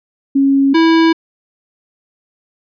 sine / square tone pair in turn, 274.5 / 327.3 Hz, C#4 / E4, -17 / -12 cents, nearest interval minor third, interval 305 cents, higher second, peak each -8 dBFS, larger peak neither, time 0.35-0.74 / 0.74-1.13 s, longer neither, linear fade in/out 10 ms, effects resampled to 11025 Hz

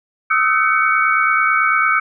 sine tone cluster, 1254 / 1323 / 1527 / 2245 Hz, D#6 / E6 / G6 / C#7, +13 / +6 / -46 / +21 cents, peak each -18 dBFS, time 0.3-2 s, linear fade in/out 10 ms, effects none

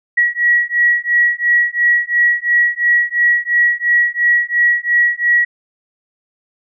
sine beating tone pair, 1917 / 1919.9 Hz, A#6 / B6, +48 / -49 cents, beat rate 2.9 Hz, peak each -14 dBFS, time 0.17-5.45 s, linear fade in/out 10 ms, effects none

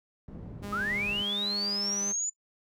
white low-pass noise, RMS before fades -43 dBFS, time 0.28-1.22 s, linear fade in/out 2 ms, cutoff 210 Hz, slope 12 dB/octave
sawtooth tone with pitch glide, 203.4 to 201.1 Hz, G#3 to G3, -36 to +44 cents, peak -33 dBFS, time 0.62-2.13 s, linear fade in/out 20 ms, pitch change -20 cents, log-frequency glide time 1.68-1.94 s
sine linear sweep, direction up, 1213 to 7050 Hz, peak -28 dBFS, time 0.72-2.3 s, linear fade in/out 10 ms
effects noise-tail reverb RT60 0.1 s tail -21 dB re dry

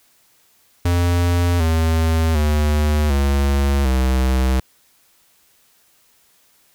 square tone with pitch steps, 87.31 / 80.99 / 75.13 / 69.7 / 64.66 Hz, F2 / E2 / D2 / C#2 / C2, 0 / -30 / +40 / +10 / -20 cents, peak -15 dBFS, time 0.85-4.6 s, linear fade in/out 5 ms, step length 750 ms, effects white hiss -57 dBFS RMS until 6.74 s

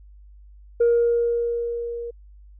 sine tone with level ramp, 471.4 Hz, A#4, 19 cents sharp, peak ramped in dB -12 to -29 dBFS, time 0.8-2.11 s, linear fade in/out 10 ms, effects tanh soft clip ceiling -12 dBFS + added 50 Hz sine -44 dBFS peak until 2.59 s

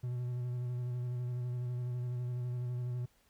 triangle tone with vibrato, 123.2 Hz, B2, 4 cents flat, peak -32 dBFS, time 0.03-3.06 s, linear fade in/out 10 ms, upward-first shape square, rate 12 Hz, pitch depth 18 cents each way, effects pink hiss -70 dBFS RMS until 3.29 s

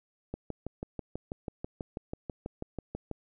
click train, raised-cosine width 2 ms, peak -22 dBFS, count 18, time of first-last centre 0.34-3.113 s, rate 6.13 Hz, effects none

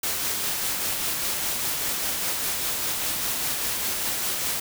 white noise with tremolo, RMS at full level -26 dBFS, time 0.03-4.6 s, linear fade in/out 5 ms, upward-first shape sine, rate 5 Hz, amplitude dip 25%, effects none

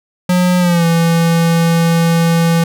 square tone with pitch glide, 180 to 166.98 Hz, F#3 to E3, -47 to +23 cents, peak -10 dBFS, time 0.29-2.64 s, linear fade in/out 5 ms, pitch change -130 cents, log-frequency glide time 0.59-0.85 s, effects none

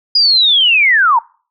sine linear sweep, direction down, 4939 to 880 Hz, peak -7 dBFS, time 0.15-1.19 s, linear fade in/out 5 ms, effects noise-tail reverb RT60 0.4 s tail -24 dB re dry

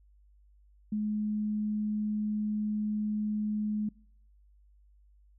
sine tone, 211.6 Hz, G#3, 33 cents sharp, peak -28 dBFS, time 0.92-3.89 s, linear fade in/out 5 ms, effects noise-tail reverb RT60 0.7 s tail -26 dB re dry + added 50 Hz sine -58 dBFS peak until 5.38 s

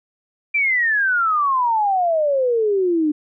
sine exponential sweep, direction down, 2379 to 293.7 Hz, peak -15 dBFS, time 0.54-3.12 s, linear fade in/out 10 ms, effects none

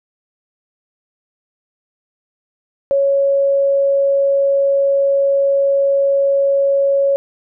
sine tone, 554.4 Hz, C#5, in tune, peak -11 dBFS, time 2.91-7.16 s, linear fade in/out 0 ms, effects none

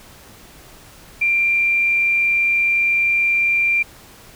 sine tone with frequency modulation, 2374 Hz, D7, 18 cents sharp, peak -14 dBFS, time 1.21-3.83 s, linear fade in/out 10 ms, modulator 81 Hz, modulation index 0.24, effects pink hiss -44 dBFS RMS until 4.35 s

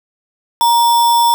sine tone with sample-and-hold, 940 Hz, A#5, 14 cents sharp, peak -8 dBFS, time 0.61-1.34 s, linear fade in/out 0 ms, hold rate 4410 Hz, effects none

